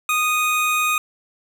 square tone pair together, 1236.6 / 2489 Hz, D#6 / D#7, -11 / 0 cents, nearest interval octave, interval 1211 cents, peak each -21 dBFS, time 0.09-0.98 s, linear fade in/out 2 ms, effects none

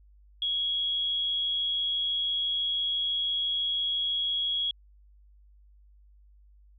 sine tone with amplitude modulation, 3322 Hz, G#7, in tune, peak -24 dBFS, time 0.42-4.71 s, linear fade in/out 2 ms, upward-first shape sine, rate 160 Hz, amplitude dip 40%, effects added 50 Hz sine -54 dBFS peak until 6.78 s

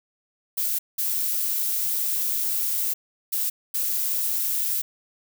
violet noise bursts at uneven times, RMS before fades -25 dBFS, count 4, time 0.57-0.79 / 0.98-2.94 / 3.32-3.5 / 3.74-4.82 s, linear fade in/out 10 ms, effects none

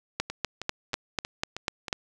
two click trains, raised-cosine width 0.2 ms, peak -17 / -9 dBFS, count 6 / 8, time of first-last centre 0.3-1.882 / 0.2-1.928 s, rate 3.16 / 4.05 Hz, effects none

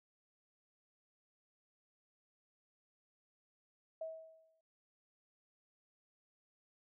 sine tone with exponential decay, 644 Hz, E5, 41 cents flat, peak -38 dBFS, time 4.01-4.61 s, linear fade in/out 5 ms, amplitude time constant 130 ms, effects none

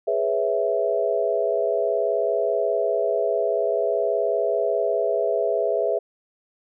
sine chord, C# minor seventh, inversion second, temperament equal, 415.3 / 493.9 / 554.4 / 659.3 Hz, G#4 / B4 / C#5 / E5, 0 / 0 / 0 / 0 cents, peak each -25 / -26 / -28 / -23 dBFS, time 0.07-5.99 s, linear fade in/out 10 ms, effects none

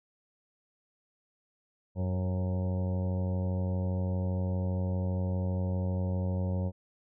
harmonic tone with a mistuned harmonic, 92.5 Hz, F#2, in tune, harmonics 1 / 2 / 3 / 4 / 5 / 6 / 7 / 8 / 9 / 10, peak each -29 / -34 / -46 / -47 / -46 / -41 / -52 / -54 / -54 / -53 dBFS, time 1.95-6.72 s, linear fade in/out 50 ms, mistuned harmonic 6, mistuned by -24 cents, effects none

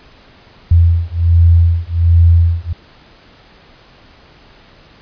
sine beating tone pair, 84 / 85.3 Hz, E2 / F2, +33 / -40 cents, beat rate 1.3 Hz, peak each -10 dBFS, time 0.71-2.73 s, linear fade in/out 5 ms, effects pink hiss -44 dBFS RMS until 5.01 s + resampled to 11025 Hz

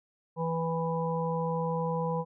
harmonic tone, 164.81 Hz, E3, in tune, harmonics 1 / 3 / 5 / 6, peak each -31 / -32 / -38 / -35 dBFS, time 0.36-2.25 s, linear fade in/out 50 ms, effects none

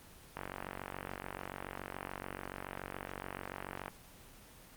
click train, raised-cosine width 0.5 ms, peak -24 dBFS, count 166, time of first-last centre 0.37-3.881 s, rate 47 Hz, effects pink hiss -56 dBFS RMS until 4.76 s + Opus 24 kbps

